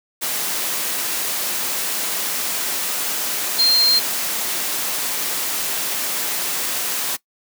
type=tone in noise; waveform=sine; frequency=4186 Hz; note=C8; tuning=in tune; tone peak=-12 dBFS; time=3.58-4 s; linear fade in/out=20 ms; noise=white; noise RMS=-23 dBFS; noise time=0.21-7.17 s; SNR=+8 dB; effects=noise-tail reverb RT60 0.1 s tail -20 dB re dry + high-pass 200 Hz 12 dB/octave